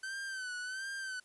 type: tone with vibrato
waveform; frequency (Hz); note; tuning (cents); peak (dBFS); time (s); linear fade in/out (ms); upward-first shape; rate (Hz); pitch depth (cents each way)
45% pulse; 1532; G6; -40; -38; 0.03-1.2; 5; sine; 1.4; 70
effects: white hiss -66 dBFS RMS until 1.24 s + resampled to 24000 Hz